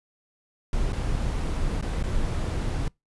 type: noise with dropouts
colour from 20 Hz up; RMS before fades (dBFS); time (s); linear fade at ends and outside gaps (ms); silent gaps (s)
brown; -26; 0.73-2.88; 1; 0.923-0.93 / 1.812-1.825 / 2.028-2.038
effects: noise-tail reverb RT60 0.2 s tail -26 dB re dry + resampled to 24000 Hz